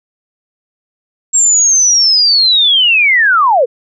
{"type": "linear sweep", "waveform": "sine", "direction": "down", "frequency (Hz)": [7570, 440], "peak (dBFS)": -6, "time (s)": [1.33, 3.66], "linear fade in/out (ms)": 20, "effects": []}